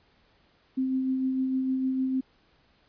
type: tone with tremolo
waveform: sine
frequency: 261.6 Hz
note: C4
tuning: in tune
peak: -23 dBFS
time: 0.77-2.21 s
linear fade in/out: 10 ms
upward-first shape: sine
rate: 6.6 Hz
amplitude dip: 30%
effects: pink hiss -64 dBFS RMS until 2.88 s + resampled to 11025 Hz